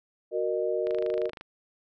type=chord; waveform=sine; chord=D# minor; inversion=first; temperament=equal with one note detuned; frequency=370 / 466.2 / 613.7 Hz; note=F#4 / A#4 / D#5; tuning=0 / 0 / -24 cents; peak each=-30 / -29 / -30 dBFS; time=0.31-1.31 s; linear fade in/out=50 ms
type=click train; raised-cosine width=0.3 ms; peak=-25 dBFS; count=15; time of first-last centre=0.87-1.411 s; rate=25.9 Hz
effects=none